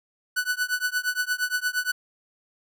45% pulse tone with tremolo, 1487 Hz, F#6, 8 cents sharp, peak -20 dBFS, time 0.36-1.92 s, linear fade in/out 10 ms, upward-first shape triangle, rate 8.6 Hz, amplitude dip 100%, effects none

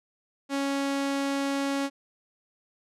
sawtooth tone, 277.2 Hz, C#4, in tune, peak -22 dBFS, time 0.49-1.9 s, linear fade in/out 50 ms, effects low-pass 9000 Hz 12 dB/octave

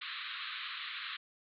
white band-pass noise, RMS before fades -42 dBFS, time 0.01-1.17 s, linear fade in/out 10 ms, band 1100 to 4100 Hz, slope 96 dB/octave, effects none

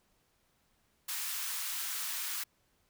white high-pass noise, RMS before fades -37 dBFS, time 1.08-2.44 s, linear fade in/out 10 ms, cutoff 1000 Hz, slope 24 dB/octave, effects pink hiss -73 dBFS RMS until 2.89 s

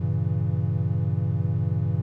triangle chord, G diminished seventh, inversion none, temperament equal, 98 / 116.54 / 138.59 / 164.81 Hz, G2 / Bb2 / Db3 / Fb3, 0 / 0 / 0 / 0 cents, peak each -24 / -25 / -26 / -27 dBFS, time 0-2.02 s, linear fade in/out 10 ms, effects none

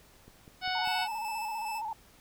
click train, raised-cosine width 3 ms, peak -39 dBFS, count 4, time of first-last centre 0.28-0.875 s, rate 5.04 Hz
harmonic tone, 740 Hz, F#5, in tune, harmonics 1 / 2 / 3 / 4 / 5 / 6 / 7, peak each -33 / -36 / -38 / -39 / -40 / -41 / -41 dBFS, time 0.61-1.08 s, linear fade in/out 50 ms
sine tone with vibrato, 880 Hz, A5, in tune, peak -33 dBFS, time 0.75-1.93 s, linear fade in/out 2 ms, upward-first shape square, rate 15 Hz, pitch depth 61 cents each way
sawtooth tone with tremolo, 2631 Hz, E7, 4 cents flat, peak -36 dBFS, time 0.83-1.82 s, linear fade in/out 50 ms, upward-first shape square, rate 2.4 Hz, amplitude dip 35%
effects pink hiss -59 dBFS RMS until 2.2 s

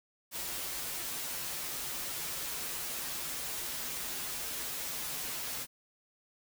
white noise with comb filter, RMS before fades -38 dBFS, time 0.31-5.67 s, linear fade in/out 50 ms, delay 10 ms, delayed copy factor -0.6, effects none

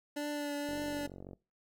25% pulse tone with vibrato, 291.6 Hz, D4, 12 cents flat, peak -31 dBFS, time 0.16-1.07 s, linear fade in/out 10 ms, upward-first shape triangle, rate 1.9 Hz, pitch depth 21 cents each way
click train, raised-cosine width 2 ms, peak -33 dBFS, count 31, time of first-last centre 0.69-1.332 s, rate 46.7 Hz
effects noise-tail reverb RT60 0.3 s tail -23 dB re dry

